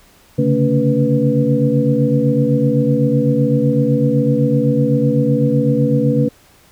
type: tone cluster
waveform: sine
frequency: 136.9 / 144.8 / 224.7 / 282 / 491.6 Hz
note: C#3 / D3 / A3 / C#4 / B4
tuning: -21 / -24 / +37 / +30 / -8 cents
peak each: -18 dBFS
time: 0.38-6.29 s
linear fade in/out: 10 ms
effects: pink hiss -49 dBFS RMS until 6.71 s